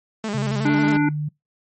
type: tone with vibrato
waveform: sawtooth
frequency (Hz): 211.7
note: G#3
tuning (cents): +33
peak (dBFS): -20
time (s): 0.24-0.97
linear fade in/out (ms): 2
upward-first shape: square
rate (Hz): 11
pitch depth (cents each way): 69
type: tone with pitch glide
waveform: sine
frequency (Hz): 135.1 to 149.9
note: C#3 to D3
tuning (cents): -44 to +36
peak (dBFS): -22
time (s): 0.34-1.29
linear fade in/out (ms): 10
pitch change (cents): +180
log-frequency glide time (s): 0.57-0.86
type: harmonic tone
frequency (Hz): 293.7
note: D4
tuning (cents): 0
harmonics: 1 / 3 / 5 / 7 / 8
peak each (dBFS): -16 / -27 / -27 / -31 / -36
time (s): 0.65-1.09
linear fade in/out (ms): 5
effects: noise-tail reverb RT60 0.2 s tail -25 dB re dry + MP3 32 kbps